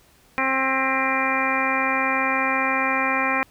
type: harmonic tone with a mistuned harmonic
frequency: 265.4 Hz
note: C4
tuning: 25 cents sharp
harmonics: 1 / 2 / 3 / 4 / 5 / 6 / 7 / 8 / 9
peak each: -29 / -30 / -28 / -26 / -29 / -31 / -28 / -31 / -25 dBFS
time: 0.38-3.43 s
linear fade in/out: 0 ms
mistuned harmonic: 8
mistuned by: -53 cents
effects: pink hiss -56 dBFS RMS until 3.5 s